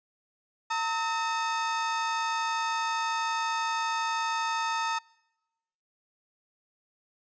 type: tone pair together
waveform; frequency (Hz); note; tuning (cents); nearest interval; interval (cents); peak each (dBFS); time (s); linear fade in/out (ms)
35% pulse; 910 / 1284.5; A#5 / E6; -42 / -45; tritone; 597; -27 / -30; 0.7-4.99; 10
effects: noise-tail reverb RT60 1.0 s tail -26 dB re dry + resampled to 16000 Hz